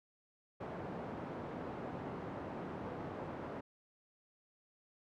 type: band-pass noise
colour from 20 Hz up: pink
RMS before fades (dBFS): -44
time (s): 0.6-3.61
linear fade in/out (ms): 10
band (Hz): 150 to 970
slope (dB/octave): 12
effects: none